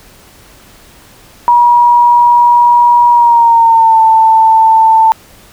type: tone with pitch glide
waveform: sine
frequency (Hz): 959 to 889.6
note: A#5 to A5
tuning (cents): +49 to +19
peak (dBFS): -3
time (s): 1.48-5.12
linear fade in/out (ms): 0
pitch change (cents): -130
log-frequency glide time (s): 3.1-4.01
effects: pink hiss -40 dBFS RMS until 5.52 s